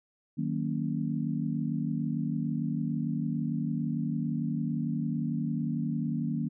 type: chord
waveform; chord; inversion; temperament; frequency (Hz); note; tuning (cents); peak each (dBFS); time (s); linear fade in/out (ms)
sine; D# minor seventh; none; just; 155.56 / 186.68 / 233.3 / 280; D#3 / F#3 / A#3 / C#4; 0 / +16 / +2 / +18; -32 / -36 / -32 / -36; 0.37-6.49; 20
effects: none